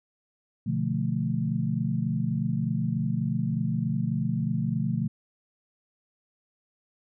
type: chord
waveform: sine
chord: B half-diminished seventh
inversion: none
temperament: equal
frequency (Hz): 123.47 / 146.83 / 174.61 / 220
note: B2 / D3 / F3 / A3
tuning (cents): 0 / 0 / 0 / 0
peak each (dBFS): -30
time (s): 0.66-5.08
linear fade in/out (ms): 10
effects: none